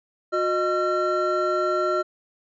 triangle tone cluster, 362.4 / 616 / 1360 Hz, F#4 / D#5 / F6, -36 / -17 / -46 cents, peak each -23 dBFS, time 0.32-2.03 s, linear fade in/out 20 ms, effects resampled to 16000 Hz

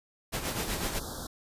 pink noise with tremolo, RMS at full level -31 dBFS, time 0.32-1 s, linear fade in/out 20 ms, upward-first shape sine, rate 8 Hz, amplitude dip 60%
pink band-stop noise, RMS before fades -39 dBFS, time 0.48-1.27 s, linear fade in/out 5 ms, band 1600 to 3400 Hz, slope 96 dB/octave
effects resampled to 32000 Hz

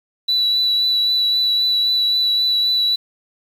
sine tone with vibrato, 3951 Hz, B7, in tune, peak -13 dBFS, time 0.28-2.96 s, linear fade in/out 10 ms, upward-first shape triangle, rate 3.8 Hz, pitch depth 17 cents each way, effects tanh soft clip ceiling -11 dBFS + 7-bit

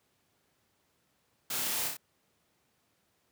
white noise with echo, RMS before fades -35 dBFS, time 1.5-1.88 s, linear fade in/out 5 ms, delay 30 ms, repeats 3, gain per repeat -3 dB, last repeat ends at 1.97 s, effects pink hiss -73 dBFS RMS until 3.31 s + high-pass 100 Hz 12 dB/octave

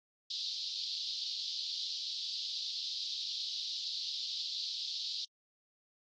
white band-pass noise, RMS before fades -39 dBFS, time 0.3-5.25 s, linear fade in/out 5 ms, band 3600 to 4800 Hz, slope 48 dB/octave, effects AAC 32 kbps

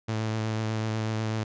sawtooth tone with vibrato, 110 Hz, A2, in tune, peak -23 dBFS, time 0.08-1.44 s, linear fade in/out 10 ms, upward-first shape triangle, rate 8.1 Hz, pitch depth 22 cents each way, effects resampled to 16000 Hz

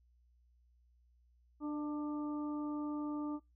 harmonic tone with a mistuned harmonic, 296.7 Hz, D4, 18 cents sharp, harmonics 1 / 2 / 3 / 4, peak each -36 / -51 / -50 / -49 dBFS, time 1.6-3.4 s, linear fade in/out 50 ms, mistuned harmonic 2, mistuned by +22 cents, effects noise-tail reverb RT60 0.2 s tail -25 dB re dry + added 60 Hz sine -66 dBFS peak until 3.55 s

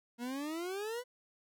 40% pulse exponential sweep, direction up, 233.1 to 506 Hz, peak -36 dBFS, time 0.18-1.04 s, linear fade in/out 50 ms, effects none

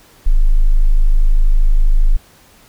sine tone, 26.23 Hz, G#0, 18 cents sharp, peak -6 dBFS, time 0.26-2.17 s, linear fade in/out 10 ms, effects pink hiss -47 dBFS RMS until 2.68 s

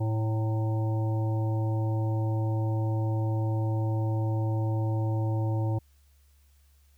harmonic tone with a mistuned harmonic, 110 Hz, A2, in tune, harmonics 1 / 3 / 5 / 7 / 8, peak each -25 / -35 / -39 / -42 / -43 dBFS, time 0-5.79 s, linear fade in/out 10 ms, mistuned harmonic 8, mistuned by +68 cents, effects added 70 Hz sine -58 dBFS peak until 6.97 s + white hiss -69 dBFS RMS until 6.97 s

